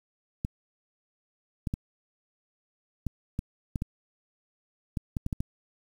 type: clicks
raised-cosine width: 5 ms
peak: -17 dBFS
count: 12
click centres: 0.449 / 1.672 / 1.739 / 3.067 / 3.391 / 3.758 / 3.821 / 4.972 / 5.168 / 5.264 / 5.328 / 5.405 s
effects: 8-bit